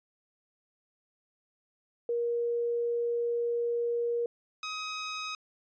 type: tone pair in turn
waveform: sine / 15% pulse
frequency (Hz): 472.8 / 1262.2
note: A#4 / D#6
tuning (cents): +24 / +24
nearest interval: octave + perfect fourth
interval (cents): 1700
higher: second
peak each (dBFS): -27 / -28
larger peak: first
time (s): 2.09-4.26 / 4.63-5.35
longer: first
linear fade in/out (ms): 2
effects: resampled to 16000 Hz